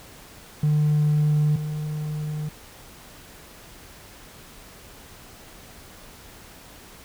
triangle tone pair in turn, 150.2 / 151.86 Hz, D3 / D#3, +39 / -42 cents, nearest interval unison, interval 19 cents, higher second, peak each -14 / -24 dBFS, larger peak first, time 0.63-1.56 / 1.56-2.49 s, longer neither, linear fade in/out 5 ms, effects tanh soft clip ceiling -13 dBFS + pink hiss -46 dBFS RMS until 7.04 s

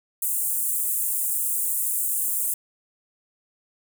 pink high-pass noise, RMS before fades -25 dBFS, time 0.22-2.54 s, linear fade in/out 5 ms, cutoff 8100 Hz, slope 48 dB/octave, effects none

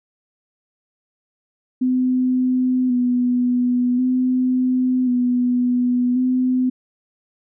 sine tone with vibrato, 250.6 Hz, B3, 25 cents sharp, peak -15 dBFS, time 1.81-6.7 s, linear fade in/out 10 ms, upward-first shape square, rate 0.46 Hz, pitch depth 26 cents each way, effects none

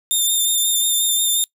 10% pulse tone with vibrato, 3614 Hz, A7, 46 cents sharp, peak -9 dBFS, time 0.11-1.44 s, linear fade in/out 0 ms, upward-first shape sine, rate 5.6 Hz, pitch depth 22 cents each way, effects noise-tail reverb RT60 0.1 s tail -22 dB re dry

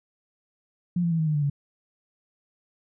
sine tone with pitch steps, 175.8 / 169.71 / 163.84 / 158.17 / 152.69 / 147.4 / 142.3 Hz, F3 / F3 / E3 / D#3 / D#3 / D3 / C#3, +12 / -49 / -10 / +29 / -32 / +7 / +46 cents, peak -21 dBFS, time 0.96-1.499 s, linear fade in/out 5 ms, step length 77 ms, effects none

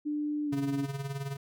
sine tone with pitch glide, 297.4 to 279.1 Hz, D4 to C#4, +22 to +12 cents, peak -29 dBFS, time 0.05-0.86 s, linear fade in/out 20 ms, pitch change -110 cents, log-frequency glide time 0.45-0.56 s
square tone with tremolo, 138.5 Hz, C#3, 1 cent flat, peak -32 dBFS, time 0.52-1.37 s, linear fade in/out 10 ms, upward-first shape sine, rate 19 Hz, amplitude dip 65%
effects none

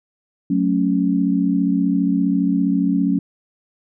sine chord, F# minor, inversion none, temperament equal, 185 / 220 / 277.2 Hz, F#3 / A3 / C#4, 0 / 0 / 0 cents, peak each -19 / -22 / -18 dBFS, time 0.5-3.19 s, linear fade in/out 5 ms, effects none

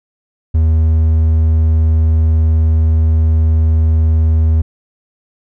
triangle tone, 79.7 Hz, D#2, 42 cents sharp, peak -6 dBFS, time 0.54-4.62 s, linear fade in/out 10 ms, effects none

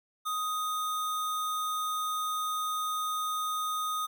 sine tone with sample-and-hold, 1250 Hz, D#6, 8 cents sharp, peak -29 dBFS, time 0.25-4.07 s, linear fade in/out 20 ms, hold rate 4900 Hz, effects none

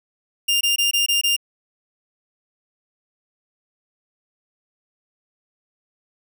sawtooth tone bursts, 2801 Hz, F7, 4 cents sharp, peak -13 dBFS, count 6, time 0.48-1.365 s, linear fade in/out 10 ms, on 130 ms, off 21 ms, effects none

